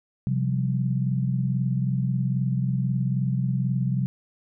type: chord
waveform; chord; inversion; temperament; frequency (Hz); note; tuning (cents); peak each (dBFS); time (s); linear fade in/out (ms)
sine; C suspended fourth; none; equal with one note detuned; 130.81 / 174.61 / 193.19; C3 / F3 / G3; 0 / 0 / -25; -23 / -29 / -29; 0.27-4.06; 0
effects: none